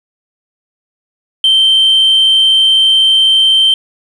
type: tone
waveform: sine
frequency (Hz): 3122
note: G7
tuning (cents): -8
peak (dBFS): -4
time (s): 1.44-3.74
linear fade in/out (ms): 2
effects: tanh soft clip ceiling -3 dBFS + 7-bit